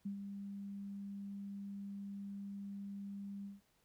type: tone with ADSR envelope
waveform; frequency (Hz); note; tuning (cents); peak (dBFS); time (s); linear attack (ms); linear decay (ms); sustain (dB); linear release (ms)
sine; 199.5; G3; +31; -37; 0.05-3.61; 10; 100; -6; 160
effects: pink hiss -75 dBFS RMS until 3.84 s